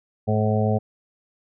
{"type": "harmonic tone", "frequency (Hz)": 107.6, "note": "A2", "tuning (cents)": -38, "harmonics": [1, 2, 4, 5, 6, 7], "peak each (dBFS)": [-21, -24, -27, -28, -29, -29], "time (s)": [0.27, 0.79], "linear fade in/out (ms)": 20, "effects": []}